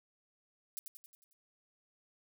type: noise with echo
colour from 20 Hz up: violet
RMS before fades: -41 dBFS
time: 0.77-0.79 s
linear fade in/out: 0 ms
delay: 90 ms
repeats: 6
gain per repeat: -5 dB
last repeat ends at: 1.33 s
effects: none